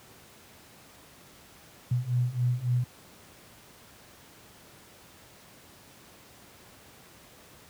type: beating tone pair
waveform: sine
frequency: 121.3 / 124.9 Hz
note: B2 / B2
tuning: -31 / +20 cents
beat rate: 3.6 Hz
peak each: -28 / -26 dBFS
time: 1.91-2.84 s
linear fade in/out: 5 ms
effects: pink hiss -53 dBFS RMS until 7.69 s + high-pass 80 Hz 12 dB/octave